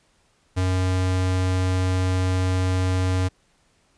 square tone, 92.5 Hz, F#2, in tune, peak -20 dBFS, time 0.56-3.29 s, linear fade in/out 20 ms, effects pink hiss -63 dBFS RMS until 3.97 s + resampled to 22050 Hz

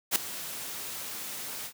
white noise with ADSR envelope, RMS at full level -22 dBFS, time 0.11-1.73 s, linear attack 48 ms, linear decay 3 ms, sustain -16 dB, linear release 75 ms, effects high-pass 100 Hz 12 dB/octave

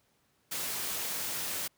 white noise, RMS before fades -35 dBFS, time 0.51-1.68 s, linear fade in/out 10 ms, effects pink hiss -71 dBFS RMS until 1.77 s + high-pass 80 Hz 12 dB/octave

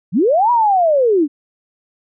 sine linear two-way sweep, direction up then down, 139.9 to 984 to 270.6 Hz, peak -10 dBFS, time 0.12-1.28 s, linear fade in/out 50 ms, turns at 0.51 s, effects none

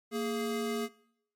square tone pair together, 230.7 / 416.6 Hz, A#3 / G#4, -18 / +5 cents, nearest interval minor seventh, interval 1023 cents, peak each -34 / -34 dBFS, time 0.11-0.89 s, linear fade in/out 50 ms, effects noise-tail reverb RT60 0.7 s tail -21 dB re dry + MP3 64 kbps

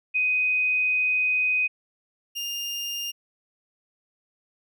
sine / 30% pulse tone pair in turn, 2503 / 2810 Hz, D#7 / F7, +10 / +10 cents, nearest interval major second, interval 200 cents, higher second, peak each -20 / -26 dBFS, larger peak first, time 0.14-1.68 / 2.35-3.12 s, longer first, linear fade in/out 20 ms, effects none

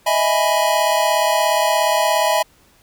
square chord, E major seventh, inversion third, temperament equal, 622.3 / 659.3 / 830.6 / 987.8 Hz, D#5 / E5 / G#5 / B5, 0 / 0 / 0 / 0 cents, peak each -21 dBFS, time 0.06-2.43 s, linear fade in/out 10 ms, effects pink hiss -54 dBFS RMS until 2.82 s

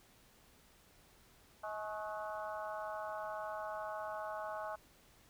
harmonic tone with a mistuned harmonic, 212 Hz, G#3, 36 cents sharp, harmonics 3 / 4 / 5 / 6 / 7, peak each -43 / -45 / -47 / -49 / -50 dBFS, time 1.63-4.76 s, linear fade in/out 10 ms, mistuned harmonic 5, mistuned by +55 cents, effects pink hiss -65 dBFS RMS until 5.29 s

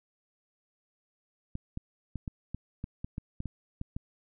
clicks, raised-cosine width 5 ms, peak -23 dBFS, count 12, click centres 1.554 / 1.774 / 2.157 / 2.278 / 2.546 / 2.841 / 3.045 / 3.181 / 3.404 / 3.457 / 3.814 / 3.965 s, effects none

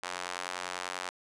sawtooth tone with high-pass filter, 90.2 Hz, F#2, 44 cents flat, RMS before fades -38 dBFS, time 0.03-1.09 s, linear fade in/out 0 ms, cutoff 950 Hz, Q 0.91, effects resampled to 22050 Hz

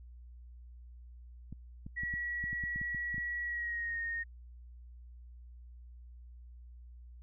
clicks, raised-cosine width 5 ms, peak -31 dBFS, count 12, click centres 1.526 / 1.865 / 2.035 / 2.139 / 2.44 / 2.53 / 2.638 / 2.76 / 2.815 / 2.947 / 3.144 / 3.181 s
sine tone with pitch glide, 1927 to 1850.6 Hz, B6 to A#6, -43 to -13 cents, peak -34 dBFS, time 1.96-4.24 s, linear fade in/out 20 ms, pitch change -70 cents, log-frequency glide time 3.44-3.99 s
effects added 60 Hz sine -49 dBFS peak until 7.22 s

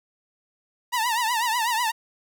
sawtooth tone with vibrato, 933 Hz, A#5, 1 cent sharp, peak -18 dBFS, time 0.92-1.92 s, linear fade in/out 20 ms, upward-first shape triangle, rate 8.1 Hz, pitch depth 140 cents each way, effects none

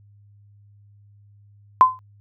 sine tone with exponential decay, 1027 Hz, C6, 33 cents flat, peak -4 dBFS, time 1.81-1.99 s, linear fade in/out 0 ms, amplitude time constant 38 ms, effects added 102 Hz sine -49 dBFS peak until 2.2 s

